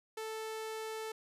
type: tone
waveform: sawtooth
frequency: 440 Hz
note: A4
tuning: in tune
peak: -35 dBFS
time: 0.17-1.12 s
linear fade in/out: 5 ms
effects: resampled to 32000 Hz